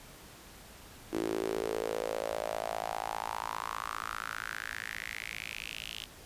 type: tone with high-pass filter sweep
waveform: sawtooth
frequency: 55 Hz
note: A1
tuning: in tune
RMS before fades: -37 dBFS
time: 1.12-6.06 s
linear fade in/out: 20 ms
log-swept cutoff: 330 to 3100 Hz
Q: 5
effects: pink hiss -52 dBFS RMS until 6.25 s + resampled to 32000 Hz